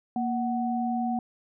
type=tone pair together; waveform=sine; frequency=234.7 / 745 Hz; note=A#3 / F#5; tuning=+12 / +12 cents; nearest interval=octave + minor sixth; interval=2000 cents; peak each=-27 / -29 dBFS; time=0.16-1.19 s; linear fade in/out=2 ms; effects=none